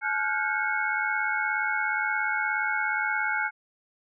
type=tone cluster; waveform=sine; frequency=856 / 1407 / 1484 / 1586 / 2193 Hz; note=A5 / F6 / F#6 / G6 / C#7; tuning=-48 / +12 / +5 / +20 / -19 cents; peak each=-31 dBFS; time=0.01-3.51 s; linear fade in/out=50 ms; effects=none